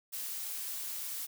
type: noise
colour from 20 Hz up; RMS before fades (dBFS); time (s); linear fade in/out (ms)
blue; -39; 0.12-1.27; 20
effects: none